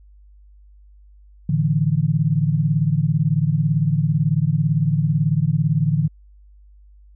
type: chord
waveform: sine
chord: A suspended fourth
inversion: none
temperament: equal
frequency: 110 / 146.83 / 164.81 Hz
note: A2 / D3 / E3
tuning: 0 / 0 / 0 cents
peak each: -24 / -18 / -20 dBFS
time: 1.49-6.08 s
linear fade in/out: 5 ms
effects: added 50 Hz sine -45 dBFS peak until 7.15 s